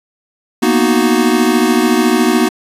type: chord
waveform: square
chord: B major seventh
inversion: third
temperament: equal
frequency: 233.1 / 246.9 / 311.1 / 370 Hz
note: A#3 / B3 / D#4 / F#4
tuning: 0 / 0 / 0 / 0 cents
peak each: -16 dBFS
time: 0.62-2.49 s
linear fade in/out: 10 ms
effects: resampled to 32000 Hz